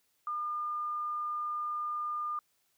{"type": "tone", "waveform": "sine", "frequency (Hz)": 1208, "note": "D6", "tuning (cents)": 48, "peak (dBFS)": -32, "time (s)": [0.27, 2.39], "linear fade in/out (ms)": 2, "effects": ["white hiss -74 dBFS RMS until 2.77 s"]}